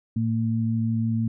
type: tone pair together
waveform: sine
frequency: 113.25 / 226.5 Hz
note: A#2 / A#3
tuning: -50 / -50 cents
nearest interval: octave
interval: 1200 cents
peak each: -24 dBFS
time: 0.16-1.28 s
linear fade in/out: 5 ms
effects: none